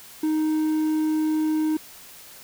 triangle tone, 311.1 Hz, D#4, in tune, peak -18 dBFS, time 0.23-1.77 s, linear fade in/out 5 ms, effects white hiss -45 dBFS RMS until 2.43 s

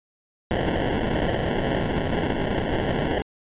white noise with sample-and-hold, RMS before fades -24 dBFS, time 0.51-3.22 s, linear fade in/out 0 ms, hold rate 1225 Hz, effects resampled to 8000 Hz

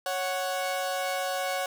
sawtooth tone pair together, 554.4 / 740 Hz, C#5 / F#5, 0 / 0 cents, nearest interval perfect fourth, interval 500 cents, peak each -27 dBFS, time 0.06-1.66 s, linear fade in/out 2 ms, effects none

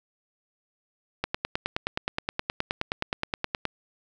click train, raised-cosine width 0.3 ms, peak -10 dBFS, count 24, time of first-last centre 1.24-3.653 s, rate 9.53 Hz, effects none

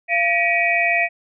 sine tone cluster, 687 / 1922 / 2295 / 2494 Hz, F5 / B6 / D7 / D#7, -29 / -48 / -40 / +3 cents, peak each -21 dBFS, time 0.08-1.09 s, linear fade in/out 50 ms, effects none

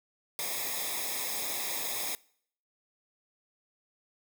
white noise with comb filter, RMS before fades -34 dBFS, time 0.39-2.15 s, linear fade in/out 0 ms, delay 0.68 ms, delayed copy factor -0.85, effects noise-tail reverb RT60 0.6 s tail -23 dB re dry

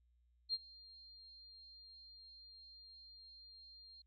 sine tone with ADSR envelope, 4199 Hz, C8, 5 cents sharp, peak -33 dBFS, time 0.49-4.02 s, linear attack 45 ms, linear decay 39 ms, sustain -23 dB, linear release 5 ms, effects added 60 Hz sine -70 dBFS peak until 4.06 s

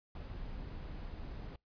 brown noise, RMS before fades -44 dBFS, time 0.15-1.56 s, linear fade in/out 2 ms, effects noise-tail reverb RT60 0.2 s tail -26 dB re dry + resampled to 11025 Hz

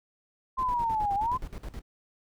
sine linear two-way sweep, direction down then up, 1053 to 784 to 1053 Hz, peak -25 dBFS, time 0.57-1.38 s, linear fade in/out 20 ms, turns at 1.15 s
brown noise with tremolo, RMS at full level -37 dBFS, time 0.58-1.82 s, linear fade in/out 10 ms, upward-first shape square, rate 9.5 Hz, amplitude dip 80%
effects none

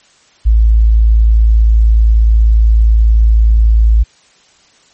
sine tone, 55 Hz, A1, in tune, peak -4 dBFS, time 0.45-4.04 s, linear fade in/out 20 ms, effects white hiss -48 dBFS RMS until 4.93 s + MP3 32 kbps

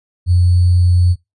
sine tone with sample-and-hold, 89 Hz, F2, 33 cents sharp, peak -8 dBFS, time 0.26-1.16 s, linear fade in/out 50 ms, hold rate 4410 Hz, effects noise-tail reverb RT60 0.2 s tail -22 dB re dry + resampled to 24000 Hz

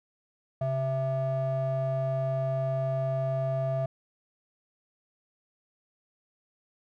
triangle ring-modulated tone, 263.4 Hz, C4, 12 cents sharp, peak -21 dBFS, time 0.61-3.86 s, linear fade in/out 5 ms, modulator 398 Hz, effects none

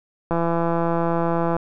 click train, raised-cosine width 1 ms, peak -9 dBFS, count 212, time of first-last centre 0.31-1.566 s, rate 168 Hz, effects none

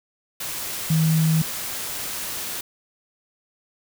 sine tone in noise, 159.5 Hz, D#3, 43 cents sharp, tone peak -16 dBFS, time 0.9-1.42 s, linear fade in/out 5 ms, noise white, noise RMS -30 dBFS, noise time 0.4-2.61 s, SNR +11 dB, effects none

